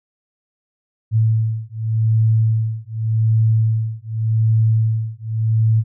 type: beating tone pair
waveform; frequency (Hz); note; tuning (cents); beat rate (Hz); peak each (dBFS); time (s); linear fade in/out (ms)
sine; 110.7 / 111.56; A2 / A2; +11 / +24; 0.86; -17; 1.11-5.84; 50
effects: none